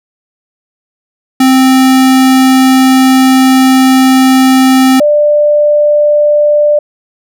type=tone pair in turn; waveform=square / sine; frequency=261.6 / 592.6 Hz; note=C4 / D5; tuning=0 / +15 cents; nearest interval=octave + major second; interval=1415 cents; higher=second; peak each=-4 dBFS; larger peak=neither; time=1.4-5 / 5-6.79 s; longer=first; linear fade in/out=5 ms; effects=none

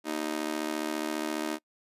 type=tone with amplitude modulation; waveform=sawtooth; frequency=311.1 Hz; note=D#4; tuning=in tune; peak=-22 dBFS; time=0.04-1.59 s; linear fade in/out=50 ms; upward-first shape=sine; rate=74.7 Hz; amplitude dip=100%; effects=noise-tail reverb RT60 0.1 s tail -25 dB re dry + resampled to 32000 Hz

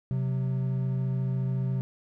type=tone pair together; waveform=triangle; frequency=130.1 / 184.23 Hz; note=C3 / F#3; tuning=-9 / -7 cents; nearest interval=tritone; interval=602 cents; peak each=-24 / -32 dBFS; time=0.11-1.81 s; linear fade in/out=0 ms; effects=none

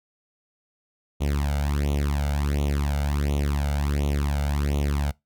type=tone with flanger; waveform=sawtooth; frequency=71.8 Hz; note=D2; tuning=39 cents flat; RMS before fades=-24 dBFS; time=1.2-5.12 s; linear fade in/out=20 ms; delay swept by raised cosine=0.3 to 1.4 ms; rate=1.4 Hz; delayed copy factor=+0.9; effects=noise-tail reverb RT60 0.2 s tail -24 dB re dry

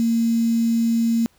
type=tone with quantisation; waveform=sine; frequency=230 Hz; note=A#3; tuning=23 cents flat; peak=-16 dBFS; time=0-1.26 s; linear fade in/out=0 ms; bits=6; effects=pink hiss -59 dBFS RMS until 1.38 s

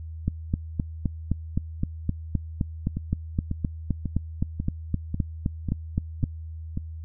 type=two click trains; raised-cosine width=5 ms; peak=-11 / -15 dBFS; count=24 / 8; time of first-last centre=0.28-6.239 / 2.97-6.774 s; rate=3.86 / 1.84 Hz; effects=noise-tail reverb RT60 0.1 s tail -26 dB re dry + added 80 Hz sine -34 dBFS peak until 7.04 s

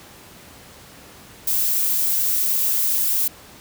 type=noise; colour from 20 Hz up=violet; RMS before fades=-20 dBFS; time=1.47-3.28 s; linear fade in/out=5 ms; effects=pink hiss -44 dBFS RMS until 3.6 s + high-pass 60 Hz 12 dB/octave

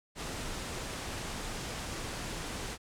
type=low-pass noise; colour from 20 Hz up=pink; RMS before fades=-39 dBFS; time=0.15-2.78 s; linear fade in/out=50 ms; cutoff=9700 Hz; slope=24 dB/octave; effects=none

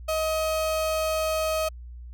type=tone; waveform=35% pulse; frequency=632 Hz; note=D#5; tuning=27 cents sharp; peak=-22 dBFS; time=0.08-1.69 s; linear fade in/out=10 ms; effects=added 60 Hz sine -38 dBFS peak until 2.13 s

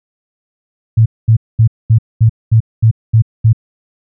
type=tone bursts; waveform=sine; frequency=111.9 Hz; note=A2; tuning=30 cents sharp; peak=-4 dBFS; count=9; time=0.97-3.531 s; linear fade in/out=10 ms; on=89 ms; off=220 ms; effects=none

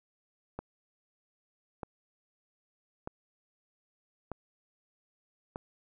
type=click train; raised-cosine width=1 ms; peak=-23 dBFS; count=5; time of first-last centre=0.59-5.559 s; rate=0.805 Hz; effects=none

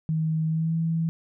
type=tone with pitch glide; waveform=sine; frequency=158.7 to 163.73 Hz; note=D#3 to E3; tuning=+35 to -11 cents; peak=-22 dBFS; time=0.09-1.09 s; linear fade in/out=0 ms; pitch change=+54 cents; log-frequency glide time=0.47-0.75 s; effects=none

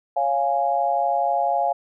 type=chord; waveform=sine; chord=Db major; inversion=none; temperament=equal; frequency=554.4 / 698.5 / 830.6 Hz; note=Db5 / F5 / Ab5; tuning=0 / 0 / 0 cents; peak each=-26 / -21 / -23 dBFS; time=0.16-1.73 s; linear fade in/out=10 ms; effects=none

